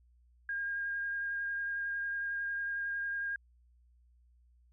sine tone with vibrato, 1617 Hz, G#6, 47 cents flat, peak -33 dBFS, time 0.49-3.36 s, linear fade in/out 2 ms, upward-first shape sine, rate 11 Hz, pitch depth 10 cents each way, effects added 60 Hz sine -62 dBFS peak until 4.72 s

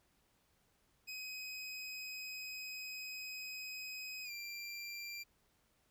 25% pulse tone with pitch glide, 2523 to 2368 Hz, D#7 to D7, +23 to +14 cents, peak -40 dBFS, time 1.07-5.24 s, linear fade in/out 20 ms, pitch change -109 cents, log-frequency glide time 4.24-4.31 s, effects pink hiss -75 dBFS RMS until 5.9 s

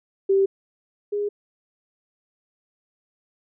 sine tone pair in turn, 389.9 / 411.2 Hz, G4 / G#4, -9 / -17 cents, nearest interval minor second, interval 92 cents, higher second, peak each -15 / -22 dBFS, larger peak first, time 0.29-0.46 / 1.12-1.29 s, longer neither, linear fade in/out 10 ms, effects none

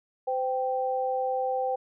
sine tone pair together, 513 / 781.9 Hz, C5 / G5, -34 / -5 cents, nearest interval perfect fifth, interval 729 cents, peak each -28 dBFS, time 0.27-1.76 s, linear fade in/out 10 ms, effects none

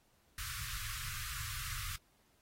pink band-stop noise, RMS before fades -42 dBFS, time 0.38-1.96 s, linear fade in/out 2 ms, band 140 to 1100 Hz, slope 96 dB/octave, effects pink hiss -72 dBFS RMS until 2.41 s + AAC 48 kbps

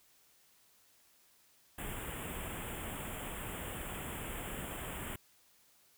pink band-stop noise, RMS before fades -42 dBFS, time 1.78-5.16 s, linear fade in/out 5 ms, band 3400 to 7300 Hz, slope 96 dB/octave, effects white hiss -67 dBFS RMS until 5.97 s

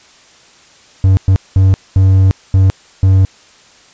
triangle tone bursts at uneven times, 95.3 Hz, G2, 48 cents flat, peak -3 dBFS, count 6, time 1.04-1.17 / 1.28-1.36 / 1.56-1.74 / 1.96-2.31 / 2.54-2.7 / 3.03-3.25 s, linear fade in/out 0 ms, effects white hiss -44 dBFS RMS until 3.93 s + resampled to 16000 Hz

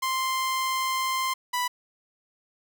sawtooth tone pair in turn, 1046.5 / 987.8 Hz, C6 / B5, 0 / 0 cents, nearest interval minor second, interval 100 cents, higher first, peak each -21 dBFS, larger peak neither, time 0.02-1.34 / 1.53-1.68 s, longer first, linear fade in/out 10 ms, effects none

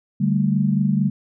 sine chord, D suspended fourth, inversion none, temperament just, 146.83 / 195.78 / 220.2 Hz, D3 / G3 / A3, 0 / -2 / +2 cents, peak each -21 / -19 / -22 dBFS, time 0.2-1.1 s, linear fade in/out 10 ms, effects none

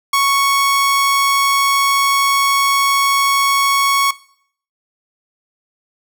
sawtooth tone, 1108.7 Hz, C#6, in tune, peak -8 dBFS, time 0.13-4.11 s, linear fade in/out 5 ms, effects noise-tail reverb RT60 0.6 s tail -19 dB re dry

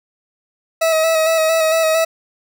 40% pulse tone with vibrato, 643 Hz, E5, 43 cents flat, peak -12 dBFS, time 0.81-2.05 s, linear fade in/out 10 ms, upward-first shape square, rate 4.4 Hz, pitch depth 23 cents each way, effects none

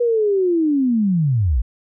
sine linear sweep, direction down, 487.3 to 48.54 Hz, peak -14 dBFS, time 0-1.62 s, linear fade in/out 10 ms, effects none

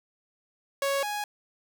sawtooth tone pair in turn, 554.4 / 830.7 Hz, C#5 / G#5, 0 / 0 cents, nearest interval perfect fifth, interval 700 cents, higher second, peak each -21 / -26 dBFS, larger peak first, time 0.82-1.03 / 1.03-1.24 s, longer neither, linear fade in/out 2 ms, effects none

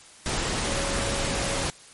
sine tone in noise, 554 Hz, C#5, 1 cent flat, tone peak -33 dBFS, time 0.67-1.64 s, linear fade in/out 0 ms, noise pink, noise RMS -27 dBFS, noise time 0.26-1.7 s, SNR -9 dB, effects white hiss -49 dBFS RMS until 1.93 s + MP3 48 kbps

